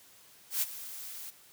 blue noise with ADSR envelope, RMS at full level -28 dBFS, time 0.5-1.31 s, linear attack 120 ms, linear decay 28 ms, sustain -15 dB, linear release 18 ms, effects white hiss -58 dBFS RMS until 1.52 s + high-pass 60 Hz 12 dB/octave

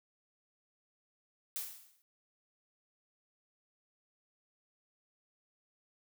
blue noise with exponential decay, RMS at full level -36 dBFS, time 1.56-2.02 s, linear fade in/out 0 ms, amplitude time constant 100 ms, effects none

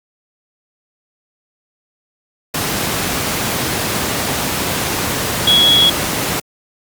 sine tone in noise, 3343 Hz, G#7, 11 cents sharp, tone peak -8 dBFS, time 5.47-5.9 s, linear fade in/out 5 ms, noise pink, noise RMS -18 dBFS, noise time 2.54-6.4 s, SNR +7 dB, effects high-pass 100 Hz 12 dB/octave + Opus 48 kbps

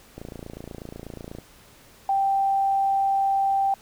click train, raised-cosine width 2 ms, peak -23 dBFS, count 35, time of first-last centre 0.18-1.386 s, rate 28.2 Hz
sine tone, 784 Hz, G5, in tune, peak -19 dBFS, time 2.09-3.74 s, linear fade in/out 2 ms
effects pink hiss -52 dBFS RMS until 3.81 s

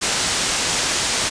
white low-pass noise, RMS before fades -21 dBFS, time 0.01-1.3 s, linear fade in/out 20 ms, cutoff 8300 Hz, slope 24 dB/octave, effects resampled to 22050 Hz

